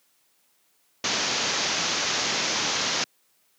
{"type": "low-pass noise", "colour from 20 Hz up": "white", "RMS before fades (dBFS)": -26, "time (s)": [1.04, 3.04], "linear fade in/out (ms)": 2, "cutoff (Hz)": 6700, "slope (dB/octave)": 96, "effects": ["white hiss -66 dBFS RMS until 3.58 s", "high-pass 150 Hz 12 dB/octave"]}